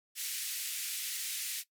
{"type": "band-pass noise", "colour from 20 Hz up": "white", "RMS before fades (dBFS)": -38, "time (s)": [0.15, 1.64], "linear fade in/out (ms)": 50, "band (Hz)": [2000, 14000], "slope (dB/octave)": 24, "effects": ["noise-tail reverb RT60 0.1 s tail -17 dB re dry"]}